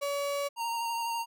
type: tone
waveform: 35% pulse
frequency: 567 Hz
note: C#5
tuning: 39 cents sharp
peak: -28 dBFS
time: 0.01-0.49 s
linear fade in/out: 20 ms
type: tone with vibrato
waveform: square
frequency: 927 Hz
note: A#5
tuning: 10 cents flat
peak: -31 dBFS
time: 0.56-1.26 s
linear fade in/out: 50 ms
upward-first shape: triangle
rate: 12 Hz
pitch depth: 19 cents each way
effects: none